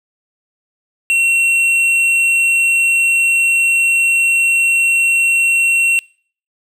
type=tone with tanh clipping; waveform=triangle; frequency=2725 Hz; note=F7; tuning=43 cents flat; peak=-12 dBFS; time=1.1-5.99 s; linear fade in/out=0 ms; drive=12 dB; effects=noise-tail reverb RT60 0.5 s tail -25 dB re dry